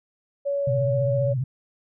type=tone; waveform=sine; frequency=563 Hz; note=C#5; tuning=27 cents sharp; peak=-22 dBFS; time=0.45-1.34 s; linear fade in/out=20 ms
type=tone with vibrato; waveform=sine; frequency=127.7 Hz; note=C3; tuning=42 cents flat; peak=-22 dBFS; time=0.67-1.44 s; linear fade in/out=5 ms; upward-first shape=triangle; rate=15 Hz; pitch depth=150 cents each way
effects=none